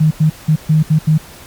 sine tone bursts at uneven times, 155.56 Hz, D#3, in tune, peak -7 dBFS, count 6, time 0-0.11 / 0.2-0.3 / 0.48-0.56 / 0.69-0.83 / 0.9-0.99 / 1.07-1.18 s, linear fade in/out 10 ms, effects pink hiss -37 dBFS RMS until 1.46 s + MP3 96 kbps

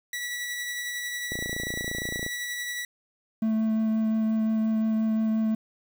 sawtooth tone with tremolo, 1946 Hz, B6, 26 cents flat, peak -26 dBFS, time 0.13-2.85 s, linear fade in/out 2 ms, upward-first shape sine, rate 11 Hz, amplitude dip 25%
click train, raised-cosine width 2 ms, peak -21 dBFS, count 28, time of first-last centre 1.32-2.264 s, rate 28.6 Hz
triangle tone with vibrato, 220 Hz, A3, in tune, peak -20 dBFS, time 3.42-5.55 s, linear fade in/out 5 ms, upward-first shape triangle, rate 5.7 Hz, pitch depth 11 cents each way
effects 9-bit

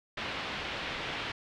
white low-pass noise, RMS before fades -37 dBFS, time 0.17-1.32 s, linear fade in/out 5 ms, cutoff 3400 Hz, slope 24 dB/octave, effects none

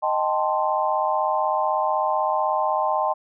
sine chord, A half-diminished seventh, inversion second, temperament equal, 622.3 / 784 / 880 / 1046.5 Hz, Eb5 / G5 / A5 / C6, 0 / 0 / 0 / 0 cents, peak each -25 dBFS, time 0.02-3.14 s, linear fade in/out 20 ms, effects none

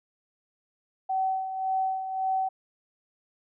sine tone with tremolo, 761 Hz, F#5, 48 cents sharp, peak -23 dBFS, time 1.09-2.49 s, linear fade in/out 10 ms, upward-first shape sine, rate 1.8 Hz, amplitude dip 60%, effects none

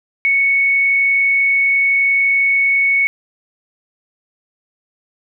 sine tone with frequency modulation, 2217 Hz, C#7, in tune, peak -11 dBFS, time 0.25-3.07 s, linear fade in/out 0 ms, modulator 31.1 Hz, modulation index 0.33, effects none

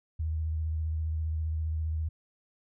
sine tone with vibrato, 79.1 Hz, D#2, 29 cents sharp, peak -28 dBFS, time 0.19-2.09 s, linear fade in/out 10 ms, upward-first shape triangle, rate 15 Hz, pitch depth 38 cents each way, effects none

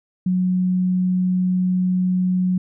sine tone, 183.1 Hz, F#3, 18 cents flat, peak -16 dBFS, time 0.26-2.58 s, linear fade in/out 5 ms, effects none

